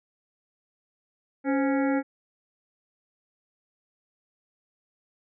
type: harmonic tone with a mistuned harmonic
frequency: 277.2 Hz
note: C#4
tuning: in tune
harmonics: 1 / 2 / 3 / 5 / 6 / 7 / 8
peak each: -23 / -29 / -33 / -37 / -39 / -40 / -41 dBFS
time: 1.44-2.03 s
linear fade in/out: 50 ms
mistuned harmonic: 2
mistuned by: -92 cents
effects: none